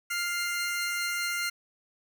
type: tone pair together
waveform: sawtooth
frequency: 1399.6 / 2097 Hz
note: F6 / C7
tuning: +3 / +3 cents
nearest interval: perfect fifth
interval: 700 cents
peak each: -28 dBFS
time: 0.1-1.5 s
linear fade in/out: 10 ms
effects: none